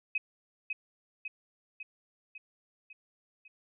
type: tone with echo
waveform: sine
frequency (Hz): 2533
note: D#7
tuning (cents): +30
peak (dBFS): -27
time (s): 0.15-0.18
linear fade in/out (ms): 5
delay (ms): 550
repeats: 6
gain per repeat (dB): -4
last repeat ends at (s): 3.48
effects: none